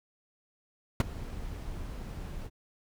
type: noise with ADSR envelope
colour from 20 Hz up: brown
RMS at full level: -17 dBFS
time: 1-2.5 s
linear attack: 3 ms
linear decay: 17 ms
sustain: -22 dB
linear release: 46 ms
effects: none